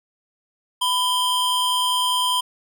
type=tone pair together; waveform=square; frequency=1000 / 3175 Hz; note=B5 / G7; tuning=+21 / +21 cents; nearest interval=octave + minor sixth; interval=2000 cents; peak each=-22 / -22 dBFS; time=0.81-2.41 s; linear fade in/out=10 ms; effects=none